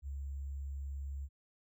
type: tone with sample-and-hold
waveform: sine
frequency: 69.3 Hz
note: C#2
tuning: in tune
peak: -38 dBFS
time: 0.02-1.29 s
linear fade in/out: 50 ms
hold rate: 7350 Hz
effects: none